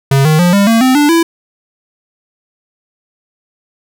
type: tone with pitch steps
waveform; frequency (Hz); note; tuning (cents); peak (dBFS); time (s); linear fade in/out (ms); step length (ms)
square; 136.8 / 155.34 / 176.39 / 200.3 / 227.4 / 258.2 / 293.2 / 333; C#3 / D#3 / F3 / G3 / A#3 / C4 / D4 / E4; -23 / -2 / +18 / +38 / -43 / -23 / -3 / +18; -7; 0.11-1.23; 5; 140
effects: none